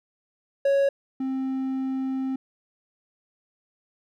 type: tone pair in turn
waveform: triangle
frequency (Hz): 554.4 / 264.2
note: C#5 / C4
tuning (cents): 0 / +17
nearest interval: octave + minor second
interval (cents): 1283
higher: first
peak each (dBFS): -16 / -23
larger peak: first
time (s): 0.65-0.89 / 1.2-2.36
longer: second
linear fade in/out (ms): 5
effects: none